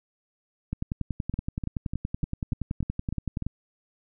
two click trains, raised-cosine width 5 ms, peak -18 / -16 dBFS, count 8 / 30, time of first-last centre 1.34-3.423 / 0.73-3.466 s, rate 3.36 / 10.6 Hz, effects none

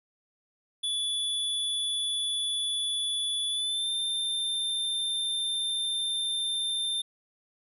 square tone with pitch glide, 3445 to 3587 Hz, A7 to A7, -37 to +33 cents, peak -28 dBFS, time 0.83-7.02 s, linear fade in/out 10 ms, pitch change +70 cents, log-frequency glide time 3.5-3.89 s, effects resampled to 32000 Hz

